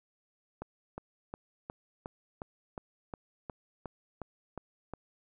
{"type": "click train", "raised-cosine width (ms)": 1, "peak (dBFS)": -25, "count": 13, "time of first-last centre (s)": [0.62, 4.937], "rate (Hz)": 2.78, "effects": []}